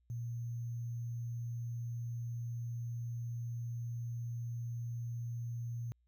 sine tone with sample-and-hold, 117.9 Hz, A#2, 20 cents sharp, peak -37 dBFS, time 0.1-5.92 s, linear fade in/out 0 ms, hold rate 6300 Hz, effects added 60 Hz sine -70 dBFS peak until 6.07 s

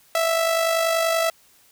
sawtooth tone with amplitude modulation, 659.3 Hz, E5, in tune, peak -13 dBFS, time 0.15-1.3 s, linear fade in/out 2 ms, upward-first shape sine, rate 50.4 Hz, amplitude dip 45%, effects white hiss -56 dBFS RMS until 1.71 s

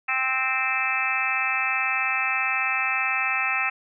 harmonic tone, 261.6 Hz, C4, in tune, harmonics 3 / 4 / 5 / 6 / 7 / 8 / 9 / 10, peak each -32 / -36 / -29 / -37 / -30 / -32 / -29 / -26 dBFS, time 0.08-3.7 s, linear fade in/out 10 ms, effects none

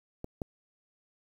clicks, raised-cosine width 2 ms, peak -24 / -20 dBFS, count 2, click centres 0.244 / 0.418 s, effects 9-bit

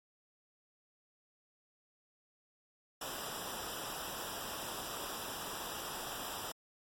pink noise with comb filter, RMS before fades -42 dBFS, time 3.01-6.52 s, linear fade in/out 5 ms, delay 0.46 ms, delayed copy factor -0.8, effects MP3 64 kbps

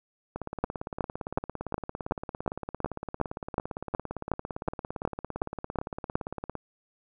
two click trains, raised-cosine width 1 ms, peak -20 / -11 dBFS, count 110 / 16, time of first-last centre 0.36-6.553 / 0.64-6.155 s, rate 17.6 / 2.72 Hz, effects none

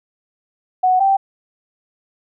sine tone pair in turn, 740 / 780.4 Hz, F#5 / G5, 0 / -8 cents, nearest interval minor second, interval 92 cents, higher second, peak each -11 dBFS, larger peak neither, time 0.83-1 / 1-1.17 s, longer neither, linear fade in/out 10 ms, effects none

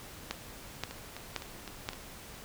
two click trains, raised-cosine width 0.2 ms, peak -24 / -15 dBFS, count 5 / 4, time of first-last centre 0.91-1.933 / 0.31-1.889 s, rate 3.91 / 1.9 Hz, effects pink hiss -48 dBFS RMS until 2.44 s

